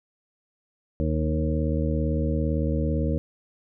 harmonic tone with a mistuned harmonic, 77.78 Hz, D#2, in tune, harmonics 1 / 2 / 3 / 4 / 6 / 7, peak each -25 / -28 / -30 / -31 / -33 / -33 dBFS, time 1-3.18 s, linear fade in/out 0 ms, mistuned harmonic 1, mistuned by -29 cents, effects none

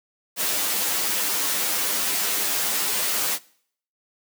white noise with comb filter, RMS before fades -24 dBFS, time 0.36-3.39 s, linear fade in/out 50 ms, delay 9.9 ms, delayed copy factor +0.75, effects noise-tail reverb RT60 0.6 s tail -22 dB re dry + high-pass 200 Hz 12 dB/octave

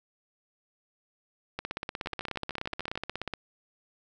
two click trains, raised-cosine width 0.3 ms, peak -17 / -19 dBFS, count 30 / 13, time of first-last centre 1.59-3.337 / 2.06-2.956 s, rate 16.6 / 13.4 Hz, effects none

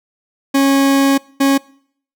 40% pulse tone bursts at uneven times, 274.5 Hz, C#4, 17 cents flat, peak -9 dBFS, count 2, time 0.54-1.18 / 1.4-1.58 s, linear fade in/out 10 ms, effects noise-tail reverb RT60 0.6 s tail -24 dB re dry

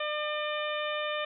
harmonic tone, 601 Hz, D5, 40 cents sharp, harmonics 1 / 2 / 3 / 4 / 5 / 6, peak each -33 / -36 / -38 / -39 / -40 / -41 dBFS, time 0-1.25 s, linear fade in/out 5 ms, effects none

